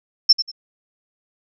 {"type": "tone with echo", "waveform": "sine", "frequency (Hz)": 5350, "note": "E8", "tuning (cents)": 25, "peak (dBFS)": -6, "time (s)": [0.29, 0.33], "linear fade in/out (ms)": 10, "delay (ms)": 93, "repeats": 2, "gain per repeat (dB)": -12, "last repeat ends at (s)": 0.516, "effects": []}